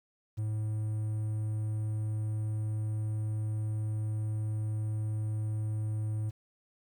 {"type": "tone", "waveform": "triangle", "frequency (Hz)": 107.7, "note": "A2", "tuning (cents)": -37, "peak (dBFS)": -28, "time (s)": [0.37, 6.31], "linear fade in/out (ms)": 20, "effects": ["10-bit"]}